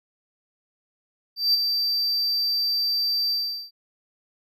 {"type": "tone with ADSR envelope", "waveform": "triangle", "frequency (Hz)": 4670, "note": "D8", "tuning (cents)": -11, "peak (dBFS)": -14, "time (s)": [1.36, 3.71], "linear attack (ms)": 180, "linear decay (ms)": 17, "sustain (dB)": -6, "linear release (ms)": 400, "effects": []}